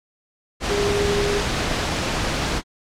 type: tone in noise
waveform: sine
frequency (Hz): 407.1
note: G#4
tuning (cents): -35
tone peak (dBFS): -20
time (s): 0.68-1.42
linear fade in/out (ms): 50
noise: pink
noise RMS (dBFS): -23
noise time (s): 0.6-2.62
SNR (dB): 0
effects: low-pass 6000 Hz 12 dB/octave + AAC 64 kbps